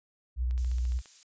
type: tone with vibrato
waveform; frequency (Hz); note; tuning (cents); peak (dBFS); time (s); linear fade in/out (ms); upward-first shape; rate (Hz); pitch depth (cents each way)
sine; 61.74; B1; 0; -26; 0.36-1.02; 50; sine; 17; 73
type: click train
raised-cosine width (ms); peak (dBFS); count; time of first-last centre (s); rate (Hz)
0.2; -34; 9; 0.51-1.058; 14.6
type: noise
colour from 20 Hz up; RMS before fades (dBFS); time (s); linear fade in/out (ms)
violet; -45; 0.58-1.23; 0
effects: resampled to 16000 Hz